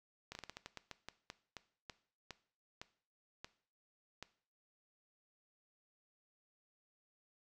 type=slowing click train; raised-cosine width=0.2 ms; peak=-28 dBFS; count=17; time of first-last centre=0.32-4.226 s; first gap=31 ms; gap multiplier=1.24; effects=noise-tail reverb RT60 0.5 s tail -17 dB re dry